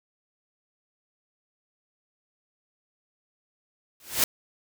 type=noise with exponential growth; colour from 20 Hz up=white; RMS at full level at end=-18 dBFS; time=4-4.24 s; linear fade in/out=2 ms; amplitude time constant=52 ms; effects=none